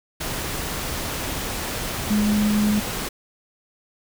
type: tone in noise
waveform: sine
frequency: 209.7 Hz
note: G#3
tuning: 17 cents sharp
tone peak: -17 dBFS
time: 2.1-2.8 s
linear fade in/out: 10 ms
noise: pink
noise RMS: -28 dBFS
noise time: 0.2-3.09 s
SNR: +8 dB
effects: none